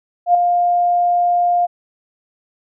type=tone with ADSR envelope; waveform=sine; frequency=704 Hz; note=F5; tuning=14 cents sharp; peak=-6 dBFS; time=0.26-1.67 s; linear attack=86 ms; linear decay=4 ms; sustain=-6 dB; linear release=24 ms; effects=none